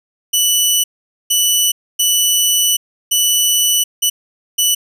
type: tone bursts at uneven times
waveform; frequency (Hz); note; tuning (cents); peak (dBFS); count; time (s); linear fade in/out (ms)
15% pulse; 2968; F#7; +5; -4; 6; 0.33-0.84 / 1.3-1.72 / 1.99-2.77 / 3.11-3.84 / 4.02-4.1 / 4.58-4.75; 10
effects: none